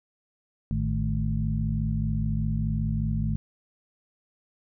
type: harmonic tone with a mistuned harmonic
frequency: 54.1 Hz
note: A1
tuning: 29 cents flat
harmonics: 1 / 2 / 3 / 4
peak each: -29 / -29 / -29 / -31 dBFS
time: 0.71-3.36 s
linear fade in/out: 0 ms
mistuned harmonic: 3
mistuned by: -100 cents
effects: none